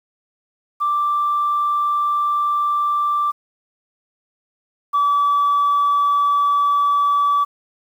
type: tone pair in turn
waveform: sine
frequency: 1174.7 / 1150.5 Hz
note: D6 / D6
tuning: 0 / -36 cents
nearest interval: unison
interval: 36 cents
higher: first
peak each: -15 / -12 dBFS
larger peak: second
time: 0.8-3.32 / 4.93-7.45 s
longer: neither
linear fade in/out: 20 ms
effects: tanh soft clip ceiling -11 dBFS + 8-bit